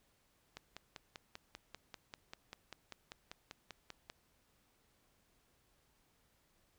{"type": "click train", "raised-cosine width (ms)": 0.2, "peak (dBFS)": -29, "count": 19, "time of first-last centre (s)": [0.57, 4.099], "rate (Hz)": 5.1, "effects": ["pink hiss -74 dBFS RMS until 6.78 s"]}